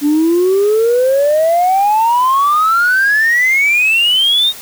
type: exponential sweep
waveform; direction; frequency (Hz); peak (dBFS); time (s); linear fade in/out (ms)
sine; up; 285.1 to 3748; -7; 0.01-4.53; 50
effects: tanh soft clip ceiling -6 dBFS + white hiss -32 dBFS RMS until 4.61 s